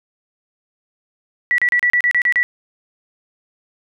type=tone bursts; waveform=sine; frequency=1949 Hz; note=B6; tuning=23 cents flat; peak=-12 dBFS; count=9; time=1.51-2.43 s; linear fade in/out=0 ms; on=72 ms; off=34 ms; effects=none